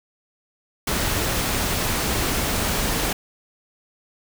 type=noise; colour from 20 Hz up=pink; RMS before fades=-23 dBFS; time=0.87-3.13 s; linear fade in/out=5 ms; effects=none